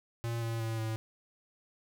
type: tone with pitch steps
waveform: square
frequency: 116.54 / 114.67 / 112.83 / 111.02 Hz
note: A#2 / A#2 / A2 / A2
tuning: 0 / -28 / +44 / +16 cents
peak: -33 dBFS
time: 0.24-0.96 s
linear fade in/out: 0 ms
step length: 180 ms
effects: none